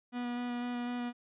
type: tone with vibrato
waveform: 45% pulse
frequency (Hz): 243.3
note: B3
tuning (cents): -26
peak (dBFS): -34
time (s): 0.12-1.13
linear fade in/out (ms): 50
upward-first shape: square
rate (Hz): 4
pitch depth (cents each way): 9
effects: resampled to 8000 Hz